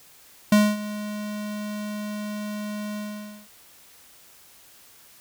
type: tone with ADSR envelope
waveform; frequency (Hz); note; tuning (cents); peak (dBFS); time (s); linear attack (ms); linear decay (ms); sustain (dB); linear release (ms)
square; 209.3; G#3; +14; -13; 0.52-3.48; 4; 240; -17; 510
effects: white hiss -52 dBFS RMS until 5.2 s